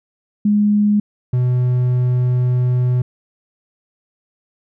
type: tone pair in turn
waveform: sine / triangle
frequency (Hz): 207.7 / 124.83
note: G#3 / B2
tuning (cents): 0 / +19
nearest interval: major sixth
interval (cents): 881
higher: first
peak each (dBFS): -11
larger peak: neither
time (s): 0.45-1 / 1.33-3.02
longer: second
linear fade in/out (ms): 5
effects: none